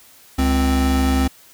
square tone pair together, 69.29 / 261.6 Hz, C#2 / C4, 0 / 0 cents, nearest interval octave + major seventh, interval 2300 cents, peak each -18 / -19 dBFS, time 0.38-1.28 s, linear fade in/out 10 ms, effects white hiss -48 dBFS RMS until 1.53 s

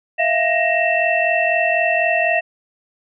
sine tone cluster, 650 / 694 / 1872 / 2677 Hz, E5 / F5 / A#6 / E7, -24 / -11 / +7 / +26 cents, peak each -20 dBFS, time 0.18-2.41 s, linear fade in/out 20 ms, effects none

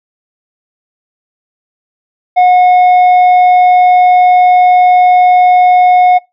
sine tone with tanh clipping, 726 Hz, F#5, 33 cents flat, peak -4 dBFS, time 2.36-6.19 s, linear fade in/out 20 ms, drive 5 dB, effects noise-tail reverb RT60 0.2 s tail -23 dB re dry

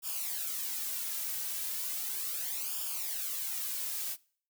blue noise with flanger, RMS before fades -36 dBFS, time 0.02-4.17 s, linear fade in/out 50 ms, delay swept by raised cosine 0.49 to 2.89 ms, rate 0.36 Hz, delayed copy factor -0.7, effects noise-tail reverb RT60 0.5 s tail -23 dB re dry

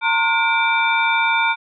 sine tone cluster, 913 / 1058 / 1433 / 2334 / 3598 Hz, A#5 / C6 / F6 / D7 / A7, -36 / +19 / +44 / -11 / +38 cents, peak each -19 / -28 / -21 / -19 / -27 dBFS, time 0.01-1.56 s, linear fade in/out 50 ms, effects none

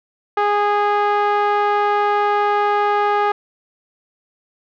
5% pulse tone with low-pass filter, 412.3 Hz, G#4, 13 cents flat, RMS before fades -17 dBFS, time 0.37-3.32 s, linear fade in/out 5 ms, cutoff 1000 Hz, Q 1.5, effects none

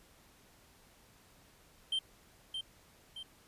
triangle tone with echo, 3136 Hz, G7, in tune, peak -29 dBFS, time 1.92-1.99 s, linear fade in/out 5 ms, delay 620 ms, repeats 2, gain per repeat -6 dB, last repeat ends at 3.23 s, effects pink hiss -63 dBFS RMS until 3.47 s + resampled to 32000 Hz

